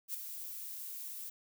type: noise with ADSR envelope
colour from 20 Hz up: violet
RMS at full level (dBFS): -36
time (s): 0.08-1.3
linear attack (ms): 63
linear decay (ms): 4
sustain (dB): -8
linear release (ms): 8
effects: none